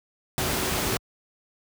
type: tone in noise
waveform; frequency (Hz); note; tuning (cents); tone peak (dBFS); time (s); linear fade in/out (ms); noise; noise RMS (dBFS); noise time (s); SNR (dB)
sine; 374.7; F#4; +22; -36; 0.38-0.97; 0; pink; -26; 0.38-0.97; -13
effects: high-pass 60 Hz 12 dB/octave